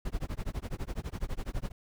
brown noise with tremolo, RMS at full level -32 dBFS, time 0.05-1.72 s, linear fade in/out 5 ms, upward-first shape sine, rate 12 Hz, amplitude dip 100%, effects none

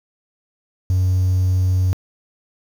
triangle tone, 92.5 Hz, F#2, in tune, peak -11 dBFS, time 0.9-1.93 s, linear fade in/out 0 ms, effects tanh soft clip ceiling -9 dBFS + 7-bit

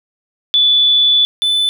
sine / triangle tone pair in turn, 3468 / 3504 Hz, A7 / A7, -26 / -8 cents, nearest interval unison, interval 18 cents, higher second, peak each -8 / -10 dBFS, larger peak first, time 0.54-1.25 / 1.42-1.69 s, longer first, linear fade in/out 0 ms, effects none

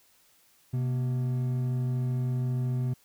triangle tone pair together, 127.3 / 240.3 Hz, C3 / B3, -47 / -47 cents, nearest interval major seventh, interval 1100 cents, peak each -24 / -36 dBFS, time 0.73-2.94 s, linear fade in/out 10 ms, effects white hiss -63 dBFS RMS until 3.04 s

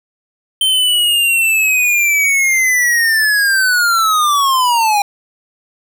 square linear sweep, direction down, 3116 to 801 Hz, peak -11 dBFS, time 0.61-5.02 s, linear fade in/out 2 ms, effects none

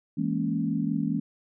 sine chord, A# half-diminished seventh, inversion second, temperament equal, 164.81 / 207.7 / 233.1 / 277.2 Hz, E3 / G#3 / A#3 / C#4, 0 / 0 / 0 / 0 cents, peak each -30 dBFS, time 0.17-1.2 s, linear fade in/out 10 ms, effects none

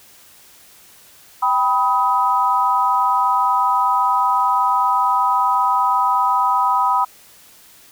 sine chord, G augmented, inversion none, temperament equal with one note detuned, 784 / 987.8 / 1262.6 Hz, G5 / B5 / D#6, 0 / 0 / +25 cents, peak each -21 / -16 / -19 dBFS, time 1.42-7.05 s, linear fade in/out 10 ms, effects white hiss -47 dBFS RMS until 7.91 s

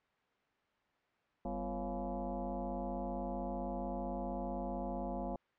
sine tone with frequency modulation, 251.3 Hz, B3, 30 cents sharp, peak -36 dBFS, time 1.45-5.36 s, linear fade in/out 2 ms, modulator 149 Hz, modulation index 3.9, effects white hiss -74 dBFS RMS until 5.58 s + low-pass 2000 Hz 12 dB/octave

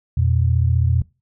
sine tone pair together, 85.1 / 120.35 Hz, F2 / B2, -44 / -44 cents, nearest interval tritone, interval 600 cents, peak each -16 / -18 dBFS, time 0.17-1.02 s, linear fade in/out 5 ms, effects noise-tail reverb RT60 0.3 s tail -23 dB re dry

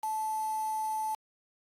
sine tone with quantisation, 870 Hz, A5, 20 cents flat, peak -30 dBFS, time 0.03-1.15 s, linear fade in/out 5 ms, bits 7, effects AAC 48 kbps

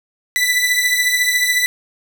sawtooth beating tone pair, 1979 / 1993 Hz, B6 / B6, +3 / +15 cents, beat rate 14 Hz, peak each -12 / -16 dBFS, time 0.36-1.66 s, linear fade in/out 0 ms, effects none

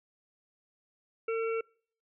harmonic tone, 452.2 Hz, A4, 47 cents sharp, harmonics 1 / 3 / 5 / 6, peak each -29 / -39 / -43 / -45 dBFS, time 1.28-1.61 s, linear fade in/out 5 ms, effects noise-tail reverb RT60 0.5 s tail -26 dB re dry

